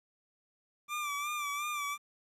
25% pulse tone with vibrato, 1174.7 Hz, D6, in tune, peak -30 dBFS, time 0.88-1.98 s, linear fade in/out 50 ms, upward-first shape sine, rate 2.8 Hz, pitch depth 52 cents each way, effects resampled to 32000 Hz + 11-bit

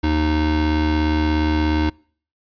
square tone pair together, 77 / 308 Hz, D#2 / D#4, -17 / -17 cents, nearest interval 2 octaves, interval 2400 cents, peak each -20 dBFS, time 0.03-1.9 s, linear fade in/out 10 ms, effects noise-tail reverb RT60 0.5 s tail -26 dB re dry + resampled to 11025 Hz

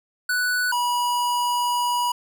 square tone pair in turn, 1483 / 971.1 Hz, F#6 / B5, +4 / -29 cents, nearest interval perfect fifth, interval 733 cents, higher first, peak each -21 dBFS, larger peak neither, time 0.29-0.72 / 0.72-2.12 s, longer second, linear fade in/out 5 ms, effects none

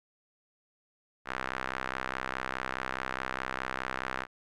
sawtooth tone with band-pass filter, 64.8 Hz, C2, 16 cents flat, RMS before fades -36 dBFS, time 1.25-4.27 s, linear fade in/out 50 ms, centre 1500 Hz, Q 1.7, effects none

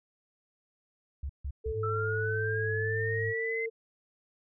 sine tone bursts, 69.3 Hz, C#2, in tune, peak -32 dBFS, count 3, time 1.23-1.722 s, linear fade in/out 5 ms, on 64 ms, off 150 ms
sine tone with pitch glide, 440 to 452.6 Hz, A4 to A4, 0 to +49 cents, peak -32 dBFS, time 1.64-3.7 s, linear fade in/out 20 ms, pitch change +49 cents, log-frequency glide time 2.75-3.13 s
sine tone, 104.8 Hz, G#2, 16 cents sharp, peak -32 dBFS, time 1.73-3.34 s, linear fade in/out 50 ms
sine linear sweep, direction up, 1313 to 2078 Hz, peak -32 dBFS, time 1.83-3.66 s, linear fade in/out 5 ms
effects none

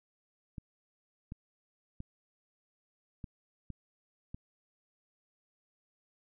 clicks, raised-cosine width 5 ms, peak -29 dBFS, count 6, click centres 0.582 / 1.321 / 2.004 / 3.242 / 3.703 / 4.345 s, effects none

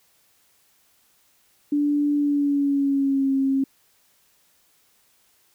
sine tone with pitch glide, 291.3 to 270.2 Hz, D4 to C#4, -14 to -44 cents, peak -18 dBFS, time 1.72-3.64 s, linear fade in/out 5 ms, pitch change -130 cents, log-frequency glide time 2.15-3.31 s, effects white hiss -62 dBFS RMS until 5.54 s

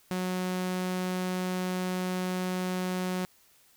sawtooth tone, 183.3 Hz, F#3, 16 cents flat, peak -25 dBFS, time 0.11-3.25 s, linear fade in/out 0 ms, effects white hiss -62 dBFS RMS until 3.76 s

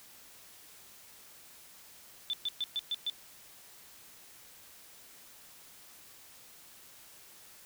sine tone bursts, 3520 Hz, A7, in tune, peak -30 dBFS, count 6, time 2.3-3.098 s, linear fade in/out 0 ms, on 33 ms, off 120 ms, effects white hiss -55 dBFS RMS until 7.65 s

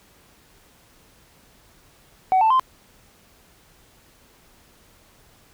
sine tone with pitch steps, 752 / 884 / 1039.2 Hz, F#5 / A5 / C6, +28 / +8 / -12 cents, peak -12 dBFS, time 2.32-2.596 s, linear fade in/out 0 ms, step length 92 ms, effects tanh soft clip ceiling -12 dBFS + pink hiss -55 dBFS RMS until 5.53 s

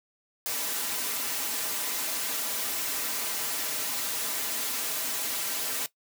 white noise with comb filter, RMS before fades -31 dBFS, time 0.46-5.86 s, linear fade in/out 0 ms, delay 5.5 ms, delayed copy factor -0.85, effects noise-tail reverb RT60 0.1 s tail -17 dB re dry + high-pass 200 Hz 12 dB/octave

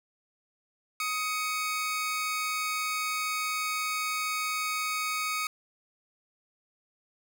sawtooth tone pair together, 1255 / 2236 Hz, D#6 / C#7, +15 / +14 cents, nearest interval minor seventh, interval 999 cents, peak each -27 / -30 dBFS, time 1-5.47 s, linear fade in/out 2 ms, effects none

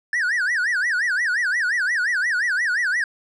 triangle tone with vibrato, 1682 Hz, G#6, 22 cents sharp, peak -17 dBFS, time 0.13-3.04 s, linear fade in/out 2 ms, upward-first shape sine, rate 5.7 Hz, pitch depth 270 cents each way, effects resampled to 24000 Hz

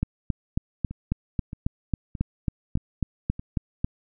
two click trains, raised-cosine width 5 ms, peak -22 / -11 dBFS, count 5 / 15, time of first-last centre 0.91-3.394 / 0.03-3.845 s, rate 1.61 / 3.67 Hz, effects none

